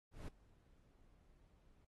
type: noise with ADSR envelope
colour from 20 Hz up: brown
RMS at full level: -45 dBFS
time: 0.11-1.85 s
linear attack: 170 ms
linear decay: 8 ms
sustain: -23 dB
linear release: 6 ms
effects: AAC 32 kbps